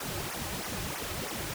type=noise with flanger; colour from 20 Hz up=pink; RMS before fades=-36 dBFS; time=0-1.54 s; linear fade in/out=5 ms; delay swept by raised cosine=0.24 to 4.44 ms; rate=3.1 Hz; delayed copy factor=-0.9; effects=none